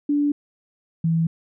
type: tone pair in turn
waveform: sine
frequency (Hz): 290.4 / 164.16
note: D4 / E3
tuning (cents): -19 / -7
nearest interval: minor seventh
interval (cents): 988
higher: first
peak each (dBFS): -17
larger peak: neither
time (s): 0.09-0.32 / 1.04-1.27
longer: neither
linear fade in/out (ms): 5
effects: none